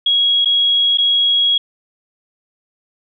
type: tone with dropouts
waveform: sine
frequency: 3313 Hz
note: G#7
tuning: 5 cents flat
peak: -11 dBFS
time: 0.06-1.58 s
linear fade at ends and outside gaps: 5 ms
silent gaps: 0.448-0.456 / 0.974-0.983 s
effects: none